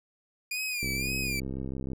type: tone with vibrato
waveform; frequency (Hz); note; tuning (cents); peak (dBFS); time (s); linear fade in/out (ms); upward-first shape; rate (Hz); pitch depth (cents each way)
sawtooth; 2419; D#7; -49; -27; 0.51-1.4; 5; sine; 1.9; 88
type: click train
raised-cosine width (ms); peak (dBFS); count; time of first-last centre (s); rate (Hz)
3; -23; 74; 0.83-1.933; 66.2
effects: none